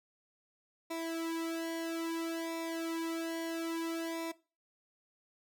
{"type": "tone with flanger", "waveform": "sawtooth", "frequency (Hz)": 329.6, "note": "E4", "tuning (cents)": 0, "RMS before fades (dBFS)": -37, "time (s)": [0.9, 4.32], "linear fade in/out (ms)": 10, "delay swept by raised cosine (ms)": [0.65, 2.25], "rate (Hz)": 0.6, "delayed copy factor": -1, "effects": ["noise-tail reverb RT60 0.3 s tail -19 dB re dry"]}